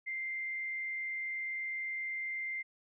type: tone with frequency modulation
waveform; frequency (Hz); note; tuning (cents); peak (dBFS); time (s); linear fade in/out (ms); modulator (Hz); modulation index
sine; 2092; C7; -1; -35; 0.06-2.63; 20; 79; 0.34
effects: none